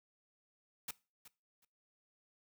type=noise with echo; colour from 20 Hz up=white; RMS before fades=-41 dBFS; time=0.88-0.91 s; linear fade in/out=5 ms; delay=370 ms; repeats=2; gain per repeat=-15 dB; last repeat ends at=1.65 s; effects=noise-tail reverb RT60 0.3 s tail -20 dB re dry + high-pass 80 Hz 12 dB/octave